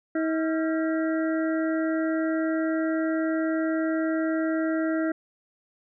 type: harmonic tone with a mistuned harmonic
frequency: 320 Hz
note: D#4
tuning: 49 cents sharp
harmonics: 1 / 2 / 4 / 5 / 6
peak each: -24 / -30 / -36 / -38 / -40 dBFS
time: 0.15-5.12 s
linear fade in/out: 5 ms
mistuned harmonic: 4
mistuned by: +120 cents
effects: none